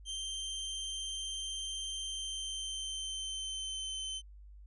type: tone with pitch glide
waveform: sawtooth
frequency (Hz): 3142 to 3079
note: G7 to G7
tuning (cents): +3 to -32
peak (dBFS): -34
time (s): 0.05-4.22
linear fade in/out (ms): 50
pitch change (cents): -35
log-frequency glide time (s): 1.95-4.01
effects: added 50 Hz sine -50 dBFS peak until 4.66 s + resampled to 24000 Hz